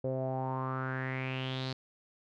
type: tone with low-pass filter sweep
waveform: sawtooth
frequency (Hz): 130.81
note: C3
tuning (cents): 0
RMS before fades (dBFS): -35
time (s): 0.04-1.73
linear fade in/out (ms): 5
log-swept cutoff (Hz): 510 to 4400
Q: 5.9
effects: none